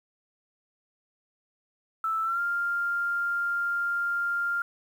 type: tone with pitch glide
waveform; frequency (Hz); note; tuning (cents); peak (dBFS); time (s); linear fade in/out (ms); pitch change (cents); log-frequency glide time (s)
sine; 1318.5 to 1396.9; E6 to F6; 0 to 0; -25; 2.04-4.62; 2; +100; 2.23-2.4
effects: 9-bit